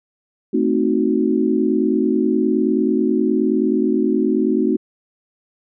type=chord; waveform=sine; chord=A diminished seventh; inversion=none; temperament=equal with one note detuned; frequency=221.8 / 261.6 / 311.1 / 370 Hz; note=A3 / C4 / Eb4 / Gb4; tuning=+14 / 0 / 0 / 0 cents; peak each=-20 dBFS; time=0.53-4.77 s; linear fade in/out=10 ms; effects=none